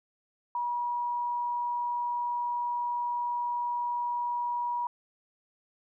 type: tone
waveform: sine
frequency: 963 Hz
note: B5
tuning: 44 cents flat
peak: -28 dBFS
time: 0.55-4.87 s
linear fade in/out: 2 ms
effects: none